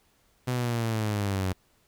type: linear sweep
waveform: sawtooth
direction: down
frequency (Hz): 126.8 to 91.4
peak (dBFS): -22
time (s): 0.47-1.53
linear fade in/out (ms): 10
effects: pink hiss -66 dBFS RMS until 1.87 s